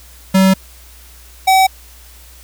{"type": "tone pair in turn", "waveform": "square", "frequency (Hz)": [190.4, 761.6], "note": ["F#3", "F#5"], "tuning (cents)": [50, 50], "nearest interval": "2 octaves", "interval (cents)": 2400, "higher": "second", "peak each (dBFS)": [-8, -8], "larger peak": "neither", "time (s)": [[0.34, 0.54], [1.47, 1.67]], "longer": "neither", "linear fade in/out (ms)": 10, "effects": ["added 60 Hz sine -40 dBFS peak until 2.43 s", "white hiss -43 dBFS RMS until 2.43 s"]}